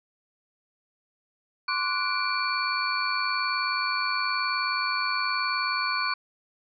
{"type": "tone cluster", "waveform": "sine", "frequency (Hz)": [1048, 1147, 1474, 2353, 4436], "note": ["C6", "D6", "F#6", "D7", "C#8"], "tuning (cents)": [2, -41, -7, 3, 0], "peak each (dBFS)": -31, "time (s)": [1.68, 6.14], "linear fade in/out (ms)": 5, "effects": []}